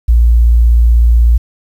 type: tone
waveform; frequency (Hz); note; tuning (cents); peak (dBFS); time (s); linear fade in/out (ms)
sine; 58.1; A#1; -5; -4; 0.08-1.38; 10
effects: 7-bit